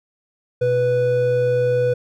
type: tone pair together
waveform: triangle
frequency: 123.47 / 493.9 Hz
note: B2 / B4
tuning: 0 / 0 cents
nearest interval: 2 octaves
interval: 2400 cents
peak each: -21 / -14 dBFS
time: 0.61-1.94 s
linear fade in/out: 10 ms
effects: none